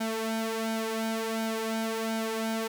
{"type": "tone with flanger", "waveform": "sawtooth", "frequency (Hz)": 223.1, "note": "A3", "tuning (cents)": 24, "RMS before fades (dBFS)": -31, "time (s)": [0, 2.68], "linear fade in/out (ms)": 10, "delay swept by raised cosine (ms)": [1.3, 3.2], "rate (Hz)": 1.4, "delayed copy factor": 0.7, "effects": []}